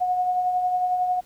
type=tone with tremolo; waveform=sine; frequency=728 Hz; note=F#5; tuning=28 cents flat; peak=-18 dBFS; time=0-1.21 s; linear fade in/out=20 ms; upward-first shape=triangle; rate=11 Hz; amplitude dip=45%; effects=pink hiss -56 dBFS RMS until 1.25 s